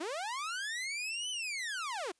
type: linear two-way sweep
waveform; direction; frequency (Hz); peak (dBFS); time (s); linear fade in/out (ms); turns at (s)
sawtooth; up then down; 289.6 to 3063 to 313.5; -32; 0-2.12; 10; 1.3
effects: white hiss -75 dBFS RMS until 2.19 s + resampled to 22050 Hz